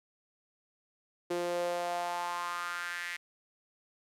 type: tone with high-pass filter sweep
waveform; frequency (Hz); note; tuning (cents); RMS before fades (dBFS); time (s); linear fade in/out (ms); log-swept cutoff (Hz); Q
sawtooth; 174.61; F3; 0; -35; 1.3-3.17; 10; 390 to 2000; 4.2
effects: low-pass 12000 Hz 12 dB/octave